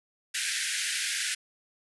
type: band-pass noise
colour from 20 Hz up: pink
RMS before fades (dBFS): -31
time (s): 0.34-1.35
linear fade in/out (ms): 10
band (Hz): 1500 to 11000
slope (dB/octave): 96
effects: none